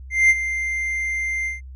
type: tone with ADSR envelope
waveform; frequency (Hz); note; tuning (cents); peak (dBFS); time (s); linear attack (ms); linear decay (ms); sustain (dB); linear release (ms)
triangle; 2093; C7; 0; -8; 0.1-1.61; 200; 37; -12; 150
effects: added 65 Hz sine -35 dBFS peak until 1.75 s + resampled to 24000 Hz